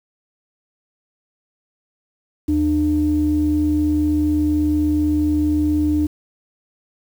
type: tone pair together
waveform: sine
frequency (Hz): 79.65 / 300.7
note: D#2 / D4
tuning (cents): +41 / +41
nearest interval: octave + major seventh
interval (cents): 2300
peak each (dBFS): -21 / -15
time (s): 2.48-6.07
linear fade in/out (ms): 10
effects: tanh soft clip ceiling -8 dBFS + 7-bit